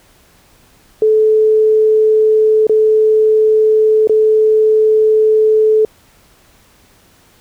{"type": "tone with dropouts", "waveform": "sine", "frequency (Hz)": 434, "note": "A4", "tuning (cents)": -24, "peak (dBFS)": -7, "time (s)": [1.02, 5.85], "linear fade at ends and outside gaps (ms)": 2, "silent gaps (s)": [[2.669, 2.695], [4.073, 4.095]], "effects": ["pink hiss -49 dBFS RMS until 7.4 s"]}